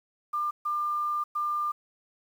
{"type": "tone bursts at uneven times", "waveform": "sine", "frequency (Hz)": 1197, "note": "D6", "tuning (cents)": 33, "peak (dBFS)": -26, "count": 3, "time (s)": [[0.33, 0.51], [0.65, 1.24], [1.35, 1.72]], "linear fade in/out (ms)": 10, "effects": ["9-bit"]}